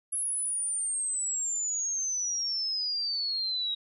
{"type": "exponential sweep", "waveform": "sine", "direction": "down", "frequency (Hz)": [10870, 3808], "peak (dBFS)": -28, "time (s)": [0.12, 3.75], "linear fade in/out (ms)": 10, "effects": []}